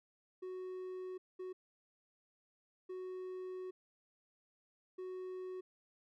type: tone bursts at uneven times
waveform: triangle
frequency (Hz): 370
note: F#4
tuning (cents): 0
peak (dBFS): -40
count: 4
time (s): 0.42-1.18 / 1.39-1.53 / 2.89-3.71 / 4.98-5.61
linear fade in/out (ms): 10
effects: none